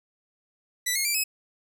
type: tone with pitch steps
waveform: 10% pulse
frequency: 1976 / 2155 / 2350 / 2563 Hz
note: B6 / C#7 / D7 / E7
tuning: 0 / -49 / +1 / -49 cents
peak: -15 dBFS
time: 0.86-1.24 s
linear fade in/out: 10 ms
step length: 95 ms
effects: none